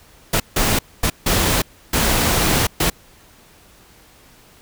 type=noise bursts at uneven times; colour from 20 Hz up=pink; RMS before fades=-17 dBFS; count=6; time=0.33-0.4 / 0.56-0.79 / 1.03-1.1 / 1.26-1.62 / 1.93-2.67 / 2.8-2.9 s; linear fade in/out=5 ms; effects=pink hiss -49 dBFS RMS until 4.61 s